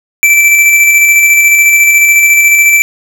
square tone with tremolo, 2331 Hz, D7, 14 cents flat, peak -3 dBFS, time 0.23-2.82 s, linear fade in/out 0 ms, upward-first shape square, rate 14 Hz, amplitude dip 25%, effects none

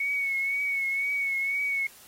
sine tone with vibrato, 2217 Hz, C#7, in tune, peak -25 dBFS, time 0-1.87 s, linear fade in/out 5 ms, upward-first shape triangle, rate 2 Hz, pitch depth 45 cents each way, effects white hiss -52 dBFS RMS until 2.07 s + AAC 48 kbps

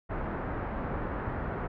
pink low-pass noise, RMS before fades -34 dBFS, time 0.09-1.68 s, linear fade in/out 20 ms, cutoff 1600 Hz, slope 24 dB/octave, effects none

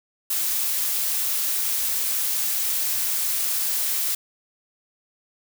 blue noise, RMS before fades -24 dBFS, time 0.3-4.15 s, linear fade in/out 5 ms, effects none

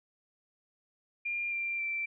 sine tone with pitch steps, 2400 / 2371 / 2342 Hz, D7 / D7 / D7, +37 / +16 / -5 cents, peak -31 dBFS, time 1.25-2.06 s, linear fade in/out 10 ms, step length 270 ms, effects none

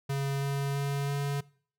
square tone with pitch steps, 138.6 / 139.56 / 140.53 / 141.51 Hz, C#3 / C#3 / C#3 / C#3, 0 / +12 / +24 / +36 cents, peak -29 dBFS, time 0.09-1.41 s, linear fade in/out 10 ms, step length 330 ms, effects noise-tail reverb RT60 0.5 s tail -22 dB re dry

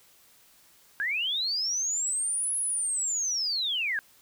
sine linear two-way sweep, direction up then down, 1569 to 10630 to 1569 Hz, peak -26 dBFS, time 1-3.99 s, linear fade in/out 0 ms, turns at 2.57 s, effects white hiss -59 dBFS RMS until 4.21 s

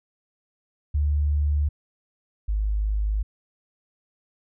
sine tone pair in turn, 73.42 / 51.92 Hz, D2 / G#1, 0 / 0 cents, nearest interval tritone, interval 600 cents, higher first, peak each -19 / -21 dBFS, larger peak first, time 0.94-1.69 / 2.48-3.23 s, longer neither, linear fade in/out 10 ms, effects none

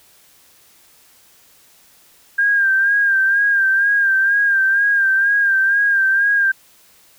sine tone with vibrato, 1600 Hz, G6, 35 cents sharp, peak -12 dBFS, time 2.38-6.52 s, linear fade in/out 10 ms, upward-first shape sine, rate 2.1 Hz, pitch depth 48 cents each way, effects white hiss -51 dBFS RMS until 7.18 s

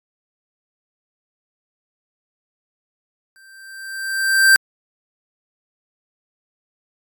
square tone with exponential growth, 1568 Hz, G6, in tune, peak -7 dBFS, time 3.36-4.56 s, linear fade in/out 0 ms, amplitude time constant 260 ms, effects MP3 96 kbps

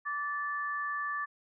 sine tone pair together, 1163 / 1752 Hz, D6 / A6, -17 / -8 cents, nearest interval perfect fifth, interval 709 cents, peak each -34 / -35 dBFS, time 0.05-1.26 s, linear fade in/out 20 ms, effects none

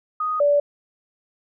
sine tone pair in turn, 1244.5 / 578.9 Hz, D#6 / D5, 0 / -25 cents, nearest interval octave + minor second, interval 1325 cents, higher first, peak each -21 / -14 dBFS, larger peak second, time 0.2-0.4 / 0.4-0.6 s, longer neither, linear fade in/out 5 ms, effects none

